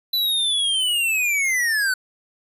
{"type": "linear sweep", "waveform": "square", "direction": "down", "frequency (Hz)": [4005, 1480], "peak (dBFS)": -19, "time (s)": [0.13, 1.94], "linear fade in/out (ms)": 5, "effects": ["resampled to 32000 Hz"]}